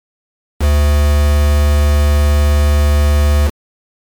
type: tone with quantisation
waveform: triangle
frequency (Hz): 73.42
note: D2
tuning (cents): 0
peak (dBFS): -6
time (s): 0.59-3.51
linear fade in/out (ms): 50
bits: 3
effects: MP3 96 kbps